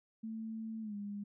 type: tone with pitch glide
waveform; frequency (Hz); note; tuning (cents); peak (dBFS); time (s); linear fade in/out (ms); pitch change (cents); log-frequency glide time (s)
sine; 222.2 to 203.8; A3 to G#3; +17 to -32; -39; 0.23-1.24; 10; -149; 0.81-0.95
effects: none